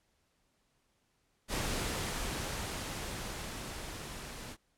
pink noise with level ramp, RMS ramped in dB -34 to -45 dBFS, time 1.48-4.57 s, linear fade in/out 50 ms, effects pink hiss -75 dBFS RMS until 4.77 s + low-pass 11000 Hz 12 dB/octave

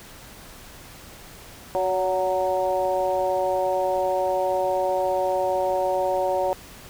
harmonic tone with a mistuned harmonic, 185 Hz, F#3, in tune, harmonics 2 / 3 / 4 / 5, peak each -29 / -23 / -26 / -29 dBFS, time 1.75-6.53 s, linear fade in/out 0 ms, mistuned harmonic 3, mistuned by +28 cents, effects pink hiss -44 dBFS RMS until 6.89 s

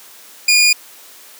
20% pulse tone, 2436 Hz, D#7, 37 cents flat, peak -4 dBFS, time 0.48-0.73 s, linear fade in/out 5 ms, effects white hiss -41 dBFS RMS until 1.39 s + high-pass 300 Hz 12 dB/octave

